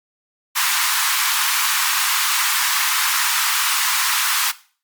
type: high-pass noise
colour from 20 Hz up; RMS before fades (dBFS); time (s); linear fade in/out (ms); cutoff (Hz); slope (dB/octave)
pink; -19; 0.55-4.52; 20; 950; 48
effects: noise-tail reverb RT60 0.4 s tail -17 dB re dry + Opus 48 kbps